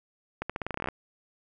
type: accelerating click train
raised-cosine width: 0.5 ms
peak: -16 dBFS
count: 14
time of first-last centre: 0.42-0.886 s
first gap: 76 ms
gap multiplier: 0.86
effects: none